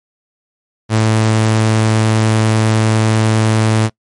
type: tone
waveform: sawtooth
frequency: 110 Hz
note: A2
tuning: in tune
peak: -6 dBFS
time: 0.89-3.9 s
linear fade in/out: 50 ms
effects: noise-tail reverb RT60 0.1 s tail -24 dB re dry + MP3 48 kbps